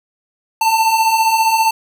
square beating tone pair, 880 / 895 Hz, A5 / A5, 0 / +29 cents, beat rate 15 Hz, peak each -20 / -13 dBFS, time 0.61-1.71 s, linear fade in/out 5 ms, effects none

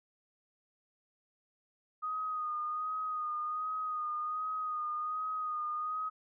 sine tone with vibrato, 1241 Hz, D#6, 5 cents flat, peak -33 dBFS, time 2.02-6.1 s, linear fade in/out 20 ms, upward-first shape sine, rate 1.3 Hz, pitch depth 32 cents each way, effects none

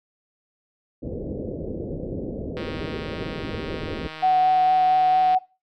white low-pass noise, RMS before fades -31 dBFS, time 1.02-4.08 s, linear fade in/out 10 ms, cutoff 530 Hz, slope 48 dB/octave
click train, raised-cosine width 0.3 ms, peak -20 dBFS, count 437, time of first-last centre 2.57-5.347 s, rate 157 Hz
sine tone with vibrato, 745 Hz, F#5, 12 cents sharp, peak -15 dBFS, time 4.22-5.39 s, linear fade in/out 20 ms, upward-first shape sine, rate 4.4 Hz, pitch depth 9 cents each way
effects noise-tail reverb RT60 0.3 s tail -20 dB re dry

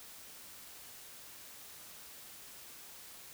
silence, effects white hiss -52 dBFS RMS until 3.33 s

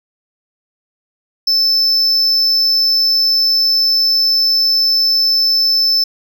triangle tone, 5274 Hz, E8, in tune, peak -9 dBFS, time 1.47-6.04 s, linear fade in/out 5 ms, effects none

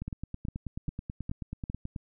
two click trains, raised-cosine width 5 ms, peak -23 / -22 dBFS, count 19 / 5, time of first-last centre 0.02-1.962 / 0.08-1.699 s, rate 9.27 / 2.47 Hz, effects none

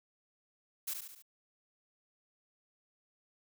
blue noise with echo, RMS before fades -37 dBFS, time 0.87-0.94 s, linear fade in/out 10 ms, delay 71 ms, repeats 4, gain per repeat -5 dB, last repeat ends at 1.224 s, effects none

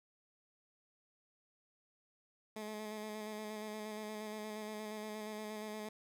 15% pulse tone with vibrato, 213.8 Hz, A3, 49 cents flat, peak -36 dBFS, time 2.56-5.89 s, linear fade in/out 5 ms, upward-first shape square, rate 8.5 Hz, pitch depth 20 cents each way, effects none

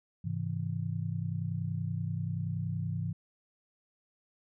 sine chord, Ab augmented, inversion none, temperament equal with one note detuned, 103.83 / 134.26 / 164.81 Hz, Ab2 / C3 / E3, 0 / +45 / 0 cents, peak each -35 / -37 / -35 dBFS, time 0.24-3.13 s, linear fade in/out 10 ms, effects none

